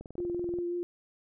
click train, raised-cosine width 2 ms, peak -30 dBFS, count 13, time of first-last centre 0.01-0.587 s, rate 20.8 Hz
sine tone with vibrato, 349.2 Hz, F4, in tune, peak -30 dBFS, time 0.18-0.83 s, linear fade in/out 0 ms, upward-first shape triangle, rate 5.6 Hz, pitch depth 15 cents each way
effects none

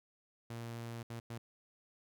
sawtooth tone bursts at uneven times, 116.54 Hz, A#2, in tune, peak -38 dBFS, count 3, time 0.5-1.03 / 1.1-1.2 / 1.3-1.38 s, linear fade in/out 5 ms, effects none

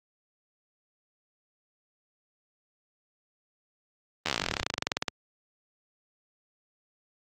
slowing click train, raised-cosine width 0.2 ms, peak -9 dBFS, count 29, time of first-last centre 4.26-5.082 s, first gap 12 ms, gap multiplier 1.06, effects high-pass 80 Hz 12 dB/octave + Opus 24 kbps

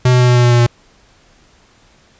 square tone with pitch steps, 125.9 / 124.96 / 124.02 / 123.1 / 122.17 / 121.26 / 120.35 / 119.45 Hz, B2 / B2 / B2 / B2 / B2 / B2 / B2 / A#2, +34 / +21 / +8 / -5 / -18 / -31 / -44 / +43 cents, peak -8 dBFS, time 0.05-0.666 s, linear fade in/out 5 ms, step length 77 ms, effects pink hiss -50 dBFS RMS until 2.19 s + resampled to 16000 Hz

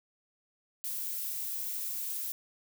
violet noise, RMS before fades -36 dBFS, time 0.84-2.32 s, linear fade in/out 0 ms, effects none

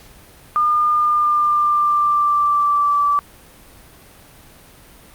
sine tone with pitch glide, 1210 to 1158.7 Hz, D#6 to D6, -49 to -24 cents, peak -13 dBFS, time 0.56-3.19 s, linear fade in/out 0 ms, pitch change -75 cents, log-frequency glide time 0.91-3.04 s, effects pink hiss -45 dBFS RMS until 5.14 s + Opus 48 kbps

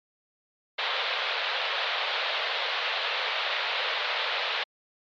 white band-pass noise, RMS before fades -29 dBFS, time 0.78-4.64 s, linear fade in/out 10 ms, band 470 to 4000 Hz, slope 48 dB/octave, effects MP3 64 kbps

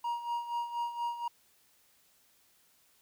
triangle tone with tremolo, 947 Hz, A#5, 27 cents sharp, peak -28 dBFS, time 0.04-1.28 s, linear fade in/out 5 ms, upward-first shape sine, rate 4.2 Hz, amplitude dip 70%, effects white hiss -67 dBFS RMS until 3.01 s

